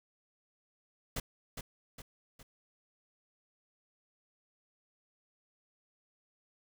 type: noise with echo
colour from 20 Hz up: pink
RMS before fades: -36 dBFS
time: 1.16-1.2 s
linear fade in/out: 5 ms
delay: 410 ms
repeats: 3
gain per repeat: -6 dB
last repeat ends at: 2.43 s
effects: none